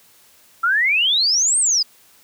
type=exponential two-way sweep; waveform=sine; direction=up then down; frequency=1323 to 8810 to 4789 Hz; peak=-14 dBFS; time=0.63-1.83 s; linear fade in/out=10 ms; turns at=1.59 s; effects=white hiss -52 dBFS RMS until 2.23 s + high-pass 60 Hz 12 dB/octave